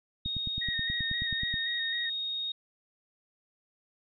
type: tone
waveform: sine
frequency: 3729 Hz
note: A#7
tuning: in tune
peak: -31 dBFS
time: 0.25-2.52 s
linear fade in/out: 5 ms
type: click train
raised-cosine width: 5 ms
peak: -25 dBFS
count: 13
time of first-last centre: 0.26-1.541 s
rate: 9.37 Hz
type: tone with vibrato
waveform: sine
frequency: 1864.7 Hz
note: A#6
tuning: in tune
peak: -33 dBFS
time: 0.61-2.1 s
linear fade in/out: 10 ms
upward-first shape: square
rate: 3.8 Hz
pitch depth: 29 cents each way
effects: none